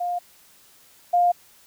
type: tone pair in turn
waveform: sine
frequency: 707 / 704.6 Hz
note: F5 / F5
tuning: +21 / +15 cents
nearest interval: unison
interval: 6 cents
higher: first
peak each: -23 / -15 dBFS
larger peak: second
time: 0-0.19 / 1.13-1.32 s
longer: neither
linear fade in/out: 10 ms
effects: white hiss -54 dBFS RMS until 1.66 s